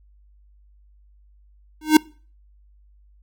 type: tone with exponential growth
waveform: square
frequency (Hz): 309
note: D#4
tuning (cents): -12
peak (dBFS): -6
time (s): 1.81-1.97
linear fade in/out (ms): 5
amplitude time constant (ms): 33
effects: noise-tail reverb RT60 0.4 s tail -24 dB re dry + added 50 Hz sine -51 dBFS peak until 3.22 s